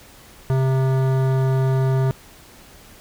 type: tone with hard clipping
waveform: sine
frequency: 132.2 Hz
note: C3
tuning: 18 cents sharp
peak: -18 dBFS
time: 0.5-2.11 s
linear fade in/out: 0 ms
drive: 16 dB
effects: pink hiss -46 dBFS RMS until 3 s